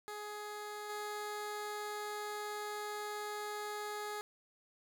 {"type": "tone with level steps", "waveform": "15% pulse", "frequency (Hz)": 418.5, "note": "G#4", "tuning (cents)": 13, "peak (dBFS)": [-36, -33], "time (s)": [0.08, 4.21], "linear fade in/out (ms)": 0, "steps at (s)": 0.89, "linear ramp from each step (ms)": 10, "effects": []}